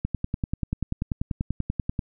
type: click train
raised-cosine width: 5 ms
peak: -13 dBFS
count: 21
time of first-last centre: 0.05-1.992 s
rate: 10.3 Hz
effects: none